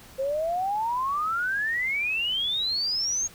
sine exponential sweep, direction up, 523.3 to 6645 Hz, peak -24 dBFS, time 0.18-3.28 s, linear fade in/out 20 ms, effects pink hiss -49 dBFS RMS until 3.34 s

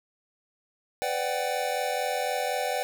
square chord, G major seventh, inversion first, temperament equal with one note detuned, 501.9 / 587.3 / 740 / 784 Hz, B4 / D5 / F#5 / G5, +28 / 0 / 0 / 0 cents, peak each -33 dBFS, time 1.02-2.83 s, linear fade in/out 0 ms, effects none

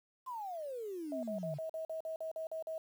sine exponential sweep, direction down, 1065 to 138.59 Hz, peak -39 dBFS, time 0.26-1.59 s, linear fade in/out 20 ms
sine tone bursts, 641 Hz, E5, 49 cents flat, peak -37 dBFS, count 11, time 1.12-2.78 s, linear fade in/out 2 ms, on 110 ms, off 45 ms
effects 10-bit

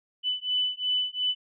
sine beating tone pair, 2994 / 2996.8 Hz, F#7 / F#7, +20 / +21 cents, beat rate 2.8 Hz, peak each -28 dBFS, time 0.23-1.35 s, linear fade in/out 50 ms, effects none

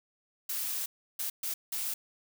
blue noise bursts at uneven times, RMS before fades -34 dBFS, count 4, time 0.49-0.86 / 1.19-1.3 / 1.43-1.54 / 1.72-1.94 s, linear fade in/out 5 ms, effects none

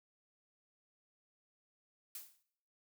blue noise with exponential decay, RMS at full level -43 dBFS, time 2.15-2.43 s, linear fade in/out 2 ms, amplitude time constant 59 ms, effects noise-tail reverb RT60 0.7 s tail -20 dB re dry

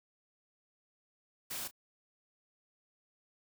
white noise with echo, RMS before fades -40 dBFS, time 1.5-1.68 s, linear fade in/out 10 ms, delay 32 ms, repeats 1, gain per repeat -15 dB, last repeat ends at 1.712 s, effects none

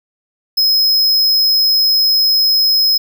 square tone, 5120 Hz, D#8, 49 cents sharp, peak -10 dBFS, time 0.57-2.98 s, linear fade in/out 10 ms, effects 8-bit

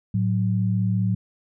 sine tone pair together, 110 / 185 Hz, A2 / F#3, 0 / 0 cents, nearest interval major sixth, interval 900 cents, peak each -21 / -23 dBFS, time 0.14-1.15 s, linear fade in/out 5 ms, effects none

